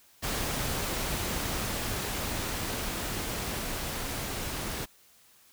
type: noise with level ramp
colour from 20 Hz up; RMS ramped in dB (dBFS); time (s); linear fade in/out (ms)
pink; -31 to -35; 0.22-4.86; 20
effects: white hiss -60 dBFS RMS until 5.52 s